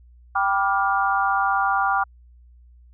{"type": "chord", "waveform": "sine", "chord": "G dominant seventh", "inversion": "none", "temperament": "just", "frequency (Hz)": [784, 980, 1176, 1411.2], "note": ["G5", "B5", "D6", "F6"], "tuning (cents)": [0, -14, 2, 18], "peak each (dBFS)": [-22, -27, -23, -24], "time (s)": [0.35, 2.04], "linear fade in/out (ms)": 10, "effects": ["added 60 Hz sine -47 dBFS peak until 2.93 s"]}